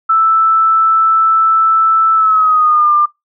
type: tone with pitch glide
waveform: sine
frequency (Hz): 1320 to 1196.5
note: E6 to D6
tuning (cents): +2 to +32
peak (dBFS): -7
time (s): 0.09-3.06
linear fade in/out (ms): 10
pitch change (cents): -170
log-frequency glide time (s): 2.14-2.92
effects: noise-tail reverb RT60 0.2 s tail -26 dB re dry